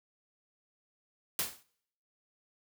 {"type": "noise with exponential decay", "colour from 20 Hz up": "white", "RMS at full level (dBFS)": -28, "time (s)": [1.39, 1.63], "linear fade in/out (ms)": 1, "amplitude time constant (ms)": 51, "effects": ["noise-tail reverb RT60 0.7 s tail -24 dB re dry"]}